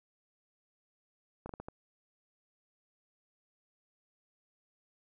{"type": "slowing click train", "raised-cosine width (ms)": 1, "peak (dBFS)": -28, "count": 5, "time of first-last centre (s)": [1.46, 1.685], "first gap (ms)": 33, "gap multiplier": 1.37, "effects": []}